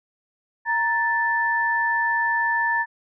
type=tone pair together; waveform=sine; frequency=933.9 / 1760 Hz; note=A#5 / A6; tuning=+3 / 0 cents; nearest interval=major seventh; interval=1097 cents; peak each=-23 / -21 dBFS; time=0.65-2.86 s; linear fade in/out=50 ms; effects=none